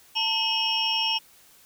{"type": "tone cluster", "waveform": "sine", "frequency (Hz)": [894, 2564, 2895, 3186, 5440], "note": ["A5", "E7", "F#7", "G7", "F8"], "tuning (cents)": [27, -49, -38, 27, -46], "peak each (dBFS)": [-30, -32, -26, -30, -29], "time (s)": [0.15, 1.19], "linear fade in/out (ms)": 20, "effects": ["white hiss -55 dBFS RMS until 1.65 s"]}